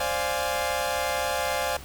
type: chord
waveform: sawtooth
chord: D half-diminished seventh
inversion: third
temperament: equal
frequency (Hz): 523.3 / 587.3 / 698.5 / 830.6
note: C5 / D5 / F5 / Ab5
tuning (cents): 0 / 0 / 0 / 0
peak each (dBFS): -27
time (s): 0-1.77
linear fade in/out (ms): 5
effects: added 67 Hz sine -44 dBFS peak until 1.84 s + pink hiss -44 dBFS RMS until 1.84 s